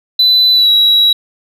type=tone with pitch glide; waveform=sine; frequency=4000 to 3882 Hz; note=B7 to B7; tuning=+21 to -31 cents; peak=-4 dBFS; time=0.19-1.13 s; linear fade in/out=5 ms; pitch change=-52 cents; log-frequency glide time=0.53-0.7 s; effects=tanh soft clip ceiling -4 dBFS